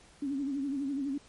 sine tone with vibrato, 277.2 Hz, C#4, in tune, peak -30 dBFS, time 0.22-1.18 s, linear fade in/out 5 ms, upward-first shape sine, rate 12 Hz, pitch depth 83 cents each way, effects pink hiss -58 dBFS RMS until 1.28 s + MP3 48 kbps

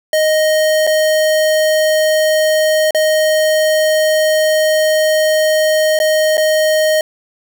square tone with dropouts, 622.3 Hz, D#5, in tune, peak -11 dBFS, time 0.13-7.01 s, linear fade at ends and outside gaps 2 ms, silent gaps 0.868-0.873 / 2.908-2.947 / 5.99-6 / 6.371-6.378 s, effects none

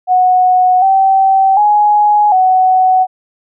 sine tone with pitch steps, 735 / 772 / 835 / 746 Hz, F#5 / G5 / G#5 / F#5, -12 / -27 / +9 / +14 cents, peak -6 dBFS, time 0.07-3.07 s, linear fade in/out 50 ms, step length 750 ms, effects none

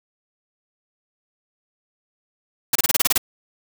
white noise bursts, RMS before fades -17 dBFS, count 9, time 2.73-3.179 s, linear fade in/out 5 ms, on 25 ms, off 28 ms, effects none

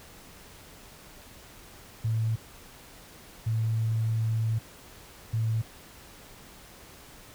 sine tone bursts at uneven times, 111.9 Hz, A2, 30 cents sharp, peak -24 dBFS, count 3, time 2.04-2.36 / 3.46-4.59 / 5.33-5.62 s, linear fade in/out 10 ms, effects pink hiss -50 dBFS RMS until 7.34 s

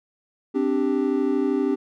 triangle chord, C suspended second, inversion none, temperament just, 261.6 / 294.3 / 392.4 Hz, C4 / D4 / G4, 0 / +4 / +2 cents, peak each -22 dBFS, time 0.54-1.76 s, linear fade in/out 20 ms, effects none

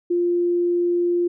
sine tone, 349.2 Hz, F4, in tune, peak -17 dBFS, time 0.1-1.28 s, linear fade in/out 10 ms, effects none

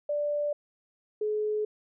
sine tone pair in turn, 587.3 / 425 Hz, D5 / G#4, 0 / +40 cents, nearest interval tritone, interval 560 cents, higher first, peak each -26 dBFS, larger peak neither, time 0.09-0.53 / 1.21-1.65 s, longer neither, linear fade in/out 5 ms, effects none

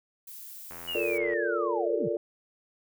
violet noise, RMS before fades -44 dBFS, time 0.27-1.18 s, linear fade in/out 5 ms
click train, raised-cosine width 0.5 ms, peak -29 dBFS, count 54, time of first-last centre 0.71-1.334 s, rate 84.9 Hz
sine linear sweep, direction down, 2961 to 101.6 Hz, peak -31 dBFS, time 0.87-2.09 s, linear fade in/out 20 ms
sine chord, Bb major seventh, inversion second, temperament just, 349.6 / 437 / 466.2 / 582.7 Hz, F4 / A4 / Bb4 / D5, +2 / -12 / 0 / -14 cents, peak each -32 dBFS, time 0.95-2.17 s, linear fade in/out 2 ms
effects none

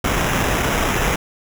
pink noise with sample-and-hold, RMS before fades -19 dBFS, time 0.04-1.16 s, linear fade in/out 5 ms, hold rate 4410 Hz, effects none

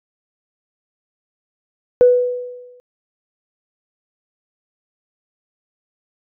sine tone with exponential decay, 493.9 Hz, B4, in tune, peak -4 dBFS, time 2.01-2.8 s, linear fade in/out 0 ms, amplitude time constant 170 ms, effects tanh soft clip ceiling 0 dBFS

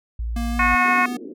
sine tone, 57.2 Hz, A#1, 32 cents flat, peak -23 dBFS, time 0.19-0.75 s, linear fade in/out 5 ms
square tone with pitch glide, 234.8 to 246.2 Hz, A#3 to B3, +13 to -5 cents, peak -26 dBFS, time 0.36-1.17 s, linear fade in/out 5 ms, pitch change +82 cents, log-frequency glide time 0.5-0.72 s
harmonic tone, 363.6 Hz, F#4, 30 cents flat, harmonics 2 / 3 / 4 / 5 / 6 / 7, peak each -24 / -19 / -24 / -23 / -23 / -25 dBFS, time 0.59-1.06 s, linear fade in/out 5 ms
white band-pass noise, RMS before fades -36 dBFS, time 0.83-1.34 s, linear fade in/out 20 ms, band 220 to 430 Hz, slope 48 dB/octave
effects none

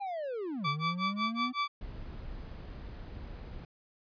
triangle linear two-way sweep, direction down then up, 820 to 140.5 to 256.1 Hz, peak -32 dBFS, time 0-1.53 s, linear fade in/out 20 ms, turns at 0.68 s
sawtooth tone with tremolo, 1157 Hz, D6, 26 cents flat, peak -24 dBFS, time 0.64-1.68 s, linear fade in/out 10 ms, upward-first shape sine, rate 5.4 Hz, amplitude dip 100%
brown noise, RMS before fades -43 dBFS, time 1.81-3.65 s, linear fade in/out 2 ms
effects resampled to 11025 Hz

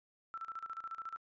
sine tone with tremolo, 1333 Hz, E6, 19 cents sharp, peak -39 dBFS, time 0.34-1.17 s, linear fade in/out 0 ms, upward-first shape square, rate 14 Hz, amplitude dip 80%, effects resampled to 16000 Hz

